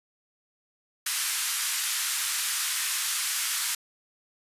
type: band-pass noise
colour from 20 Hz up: white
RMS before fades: -29 dBFS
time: 1.06-3.75 s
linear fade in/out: 5 ms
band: 1200 to 12000 Hz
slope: 24 dB/octave
effects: resampled to 32000 Hz